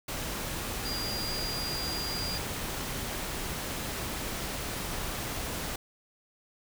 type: tone in noise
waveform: sine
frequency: 4812 Hz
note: D8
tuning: 41 cents sharp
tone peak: -34 dBFS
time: 0.85-2.38 s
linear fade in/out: 5 ms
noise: pink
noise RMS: -35 dBFS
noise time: 0.08-5.76 s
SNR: -2 dB
effects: none